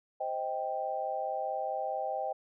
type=chord; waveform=sine; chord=C minor; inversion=none; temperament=just; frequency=523.3 / 627.9 / 784.9 Hz; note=C5 / Eb5 / G5; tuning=0 / +16 / +2 cents; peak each=-38 / -36 / -34 dBFS; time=0.2-2.33 s; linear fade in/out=10 ms; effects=none